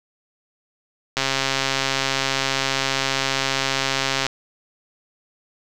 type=click train; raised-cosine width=0.2 ms; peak=-3 dBFS; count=419; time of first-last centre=1.17-4.266 s; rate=135 Hz; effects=none